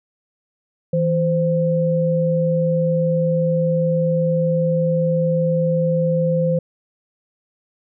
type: tone pair together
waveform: sine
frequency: 163.2 / 518.1 Hz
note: E3 / C5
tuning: -17 / -17 cents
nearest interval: octave + minor sixth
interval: 2000 cents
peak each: -18 dBFS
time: 0.93-6.59 s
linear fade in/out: 5 ms
effects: none